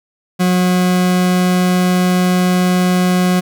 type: tone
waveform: 40% pulse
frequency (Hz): 181.4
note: F#3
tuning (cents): -34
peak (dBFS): -10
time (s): 0.39-3.41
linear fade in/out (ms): 20
effects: none